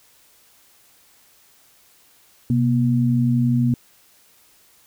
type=tone pair together; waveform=sine; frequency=127.58 / 239.1 Hz; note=C3 / A#3; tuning=-43 / +44 cents; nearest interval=major seventh; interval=1087 cents; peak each=-18 dBFS; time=2.5-3.74 s; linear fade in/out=2 ms; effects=white hiss -55 dBFS RMS until 4.86 s